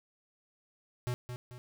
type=tone with echo; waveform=square; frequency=123.47 Hz; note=B2; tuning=in tune; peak=-32 dBFS; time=1.07-1.14 s; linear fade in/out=0 ms; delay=220 ms; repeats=2; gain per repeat=-7 dB; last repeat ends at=1.58 s; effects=none